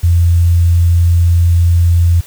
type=tone with quantisation; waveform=sine; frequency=85.7 Hz; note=F2; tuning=32 cents flat; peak=-6 dBFS; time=0.03-2.21 s; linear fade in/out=10 ms; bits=6; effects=white hiss -38 dBFS RMS until 2.26 s